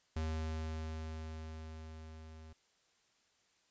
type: tone with level ramp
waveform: square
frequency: 79.2 Hz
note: D#2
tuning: 31 cents sharp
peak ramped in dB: -35 to -52 dBFS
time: 0.16-2.53 s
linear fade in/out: 5 ms
effects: white hiss -73 dBFS RMS until 3.7 s + resampled to 16000 Hz